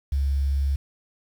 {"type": "tone with quantisation", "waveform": "sine", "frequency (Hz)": 69.3, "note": "C#2", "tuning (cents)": 0, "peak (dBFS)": -20, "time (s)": [0.12, 0.76], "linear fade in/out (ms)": 5, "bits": 8, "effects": []}